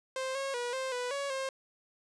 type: tone with pitch steps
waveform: sawtooth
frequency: 524 / 545 / 484.4 / 525 / 493.9 / 560 / 533 Hz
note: C5 / C#5 / B4 / C5 / B4 / C#5 / C5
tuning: +2 / -29 / -34 / +6 / 0 / +18 / +32 cents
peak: -29 dBFS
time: 0.16-1.49 s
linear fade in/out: 2 ms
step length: 190 ms
effects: resampled to 22050 Hz + 11-bit